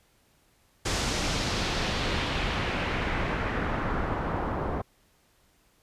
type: noise with low-pass filter sweep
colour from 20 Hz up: pink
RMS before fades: -29 dBFS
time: 0.85-4.82 s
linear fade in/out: 10 ms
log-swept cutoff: 7000 to 900 Hz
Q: 1.3
effects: pink hiss -65 dBFS RMS until 5.82 s + resampled to 32000 Hz